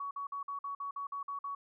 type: tone bursts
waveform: sine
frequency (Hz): 1124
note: C#6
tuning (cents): +24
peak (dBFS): -36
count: 10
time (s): 0-1.55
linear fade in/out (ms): 5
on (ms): 110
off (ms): 50
effects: none